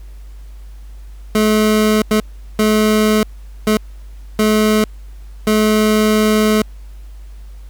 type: tone bursts at uneven times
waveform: 25% pulse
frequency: 214.8 Hz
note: A3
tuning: 41 cents flat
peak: -7 dBFS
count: 6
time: 1.35-2.02 / 2.11-2.2 / 2.59-3.23 / 3.67-3.77 / 4.39-4.84 / 5.47-6.62 s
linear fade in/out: 2 ms
effects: added 50 Hz sine -31 dBFS peak until 7.69 s + pink hiss -52 dBFS RMS until 7.69 s